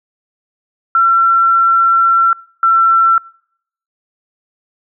sine tone pair in turn, 1354 / 1346.6 Hz, E6 / E6, +46 / +36 cents, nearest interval unison, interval 10 cents, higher first, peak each -7 dBFS, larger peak neither, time 0.95-2.33 / 2.63-3.18 s, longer first, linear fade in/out 2 ms, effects noise-tail reverb RT60 0.7 s tail -26 dB re dry

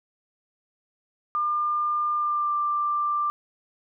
sine tone with pitch glide, 1200 to 1182.8 Hz, D6 to D6, +37 to +12 cents, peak -22 dBFS, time 1.35-3.3 s, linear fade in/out 0 ms, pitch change -25 cents, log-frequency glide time 2.16-2.54 s, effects none

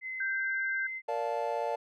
sine tone with pitch glide, 2052 to 2069 Hz, C7 to C7, -34 to -20 cents, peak -35 dBFS, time 0.01-1.02 s, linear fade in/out 50 ms, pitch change +14 cents, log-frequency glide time 0.24-0.71 s
sine tone, 1568 Hz, G6, in tune, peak -30 dBFS, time 0.2-0.87 s, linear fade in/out 5 ms
triangle chord, Bb major seventh, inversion none, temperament just, 466.2 / 582.7 / 699.2 / 874.1 Hz, Bb4 / D5 / F5 / A5, 0 / -14 / +2 / -12 cents, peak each -34 / -33 / -34 / -33 dBFS, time 1.08-1.76 s, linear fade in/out 10 ms
effects none

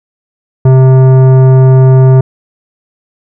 sine tone with tanh clipping, 130.81 Hz, C3, in tune, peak -3 dBFS, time 0.65-2.21 s, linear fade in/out 5 ms, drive 14 dB, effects none

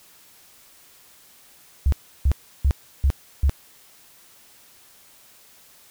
sine tone bursts, 68.9 Hz, C#2, 10 cents flat, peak -14 dBFS, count 5, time 1.86-3.495 s, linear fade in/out 0 ms, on 63 ms, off 330 ms, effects white hiss -52 dBFS RMS until 5.9 s

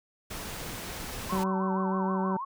pink noise, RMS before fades -38 dBFS, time 0.3-1.44 s, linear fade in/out 10 ms
sine tone with vibrato, 987.8 Hz, B5, in tune, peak -32 dBFS, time 1.29-2.45 s, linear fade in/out 10 ms, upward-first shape sine, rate 6.3 Hz, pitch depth 190 cents each way
harmonic tone, 190 Hz, F#3, 46 cents sharp, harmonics 1 / 2 / 3 / 4 / 5 / 6 / 7 / 8, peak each -28 / -34 / -38 / -40 / -42 / -44 / -45 / -46 dBFS, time 1.32-2.37 s, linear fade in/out 5 ms
effects none

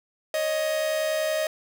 45% pulse tone pair together, 554.4 / 625.1 Hz, C#5 / D#5, 0 / +8 cents, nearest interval major second, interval 208 cents, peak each -32 / -24 dBFS, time 0.34-1.47 s, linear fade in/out 2 ms, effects none

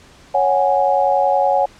sine chord, C# suspended fourth, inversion none, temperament equal, 554.4 / 740 / 830.6 Hz, C#5 / F#5 / G#5, 0 / 0 / 0 cents, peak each -17 dBFS, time 0.34-1.66 s, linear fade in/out 10 ms, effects pink hiss -46 dBFS RMS until 1.79 s + low-pass 7000 Hz 12 dB/octave

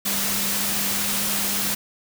sine tone in noise, 200.4 Hz, G3, 38 cents sharp, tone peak -33 dBFS, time 0.05-1.75 s, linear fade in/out 10 ms, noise white, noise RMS -24 dBFS, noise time 0.05-1.75 s, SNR -12 dB, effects none

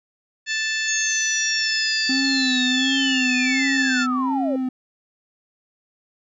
harmonic tone, 880 Hz, A5, in tune, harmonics 2 / 3 / 4 / 5 / 6 / 7 / 8, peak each -24 / -28 / -31 / -31 / -35 / -39 / -34 dBFS, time 0.46-4.07 s, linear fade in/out 50 ms
sine linear sweep, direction down, 6645 to 493.9 Hz, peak -23 dBFS, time 0.88-4.56 s, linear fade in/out 2 ms
triangle tone with vibrato, 261.6 Hz, C4, in tune, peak -19 dBFS, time 2.09-4.69 s, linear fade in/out 5 ms, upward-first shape sine, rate 1.4 Hz, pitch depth 64 cents each way
effects none

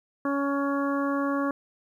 harmonic tone, 280 Hz, C#4, 18 cents sharp, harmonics 1 / 2 / 3 / 4 / 5 / 6, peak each -26 / -31 / -40 / -31 / -37 / -39 dBFS, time 0.25-1.51 s, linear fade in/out 2 ms, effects 10-bit

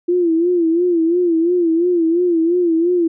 sine tone with vibrato, 341.2 Hz, F4, 40 cents flat, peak -12 dBFS, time 0.08-3.08 s, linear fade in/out 10 ms, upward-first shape sine, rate 2.9 Hz, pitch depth 93 cents each way, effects none

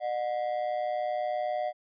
triangle ring-modulated tone, 667 Hz, E5, 20 cents sharp, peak -23 dBFS, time 0-1.73 s, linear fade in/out 50 ms, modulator 59.8 Hz, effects resampled to 11025 Hz

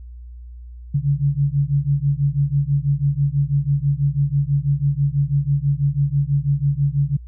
sine beating tone pair, 138.6 / 144.7 Hz, C#3 / D3, 0 / -25 cents, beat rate 6.1 Hz, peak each -19 / -19 dBFS, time 0.94-7.17 s, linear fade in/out 10 ms, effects added 60 Hz sine -34 dBFS peak until 7.27 s

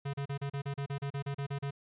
square tone bursts, 140.1 Hz, C#3, 19 cents sharp, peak -34 dBFS, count 14, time 0.05-1.709 s, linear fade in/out 10 ms, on 86 ms, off 35 ms, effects resampled to 8000 Hz

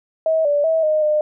sine tone with pitch steps, 641 / 581 / 646 / 617 / 606 Hz, E5 / D5 / E5 / D#5 / D#5, -49 / -19 / -35 / -15 / -46 cents, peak -14 dBFS, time 0.26-1.21 s, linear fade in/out 2 ms, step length 190 ms, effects none

